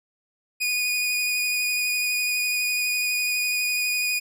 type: tone with vibrato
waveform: sawtooth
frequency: 2466 Hz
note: D#7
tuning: 16 cents flat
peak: -19 dBFS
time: 0.6-4.2 s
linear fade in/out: 20 ms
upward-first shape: sine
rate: 12 Hz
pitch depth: 12 cents each way
effects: none